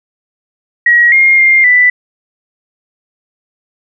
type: tone with pitch steps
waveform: sine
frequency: 1905 / 2129 / 2112 / 1983 Hz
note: A#6 / C7 / C7 / B6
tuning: +37 / +30 / +16 / +7 cents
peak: -4 dBFS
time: 0.86-1.9 s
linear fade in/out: 5 ms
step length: 260 ms
effects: none